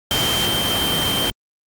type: tone in noise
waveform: sine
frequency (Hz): 3136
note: G7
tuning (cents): 0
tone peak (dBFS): -20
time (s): 0.11-1.3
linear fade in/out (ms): 0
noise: pink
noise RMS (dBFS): -21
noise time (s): 0.11-1.3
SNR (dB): -2
effects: high-pass 80 Hz 12 dB/octave + Opus 48 kbps